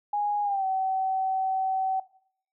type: tone with pitch glide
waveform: sine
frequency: 826 to 761.8 Hz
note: G#5 to G5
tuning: -10 to -50 cents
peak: -24 dBFS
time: 0.13-2 s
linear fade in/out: 5 ms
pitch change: -140 cents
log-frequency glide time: 0.43-0.65 s
effects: noise-tail reverb RT60 0.6 s tail -19 dB re dry